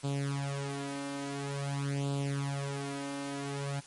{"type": "tone with flanger", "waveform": "sawtooth", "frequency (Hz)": 140, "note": "C#3", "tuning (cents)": 18, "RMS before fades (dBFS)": -35, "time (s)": [0.03, 3.81], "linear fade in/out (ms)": 20, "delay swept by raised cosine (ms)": [0.25, 3.35], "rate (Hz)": 0.48, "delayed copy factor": 0.85, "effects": ["white hiss -53 dBFS RMS until 3.86 s", "MP3 48 kbps"]}